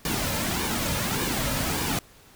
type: noise with flanger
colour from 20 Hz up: pink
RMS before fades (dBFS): -27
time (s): 0.05-1.99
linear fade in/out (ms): 2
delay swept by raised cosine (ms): 1.5 to 2.7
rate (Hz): 1.7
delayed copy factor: -0.55
effects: pink hiss -53 dBFS RMS until 2.35 s

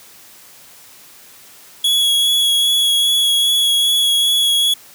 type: tone with vibrato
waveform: 45% pulse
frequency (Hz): 3353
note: G#7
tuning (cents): +16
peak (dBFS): -12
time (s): 1.84-4.74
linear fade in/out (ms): 5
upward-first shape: sine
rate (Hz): 2.5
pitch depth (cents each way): 14
effects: white hiss -43 dBFS RMS until 4.94 s + high-pass 80 Hz 12 dB/octave

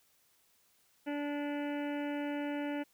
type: harmonic tone with a mistuned harmonic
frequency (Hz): 290.2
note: D4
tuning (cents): -21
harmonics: 1 / 2 / 3 / 5 / 6 / 7 / 8 / 9 / 10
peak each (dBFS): -35 / -41 / -45 / -49 / -51 / -52 / -53 / -54 / -55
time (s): 1.06-2.84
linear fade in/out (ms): 20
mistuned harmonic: 10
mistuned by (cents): +26
effects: white hiss -70 dBFS RMS until 2.93 s

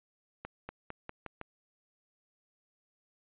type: accelerating click train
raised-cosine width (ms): 0.5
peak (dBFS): -25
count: 6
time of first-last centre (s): 0.45-1.413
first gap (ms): 240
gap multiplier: 0.89
effects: resampled to 8000 Hz

